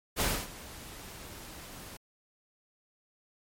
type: noise with ADSR envelope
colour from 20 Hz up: pink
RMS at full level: -27 dBFS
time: 0.16-1.97 s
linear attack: 49 ms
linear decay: 260 ms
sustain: -19 dB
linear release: 6 ms
effects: MP3 64 kbps